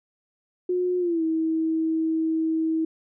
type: tone with pitch glide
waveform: sine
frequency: 360.8 to 321.4 Hz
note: F#4 to E4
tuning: -44 to -44 cents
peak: -21 dBFS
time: 0.69-2.85 s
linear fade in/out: 5 ms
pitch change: -200 cents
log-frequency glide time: 0.99-1.23 s
effects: none